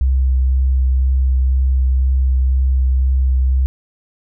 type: tone with vibrato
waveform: sine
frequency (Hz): 65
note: C2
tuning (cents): -11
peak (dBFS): -11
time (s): 0.01-3.66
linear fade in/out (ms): 0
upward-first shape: sine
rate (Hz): 2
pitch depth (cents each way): 13
effects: none